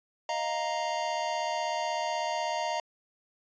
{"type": "chord", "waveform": "square", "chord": "Eb suspended second", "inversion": "none", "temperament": "equal", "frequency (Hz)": [622.3, 698.5, 932.3], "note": ["Eb5", "F5", "Bb5"], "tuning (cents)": [0, 0, 0], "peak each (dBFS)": [-35, -35, -33], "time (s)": [0.29, 2.8], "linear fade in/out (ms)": 2, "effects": ["resampled to 16000 Hz"]}